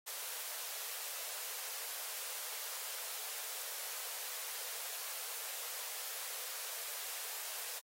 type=high-pass noise; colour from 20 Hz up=white; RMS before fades=-43 dBFS; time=0.06-7.8 s; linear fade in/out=20 ms; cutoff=430 Hz; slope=96 dB/octave; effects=AAC 48 kbps